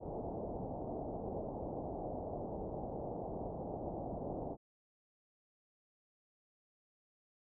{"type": "low-pass noise", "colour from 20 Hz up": "white", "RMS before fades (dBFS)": -42, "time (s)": [0, 4.57], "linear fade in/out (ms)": 50, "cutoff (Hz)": 780, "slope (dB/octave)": 48, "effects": []}